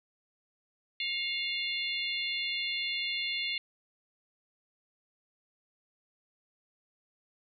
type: harmonic tone with a mistuned harmonic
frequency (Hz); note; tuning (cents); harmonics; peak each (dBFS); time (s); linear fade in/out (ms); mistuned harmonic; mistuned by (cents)
698; F5; -1; 3 / 4 / 5 / 6; -35 / -36 / -37 / -38; 1-3.58; 2; 3; +52
effects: none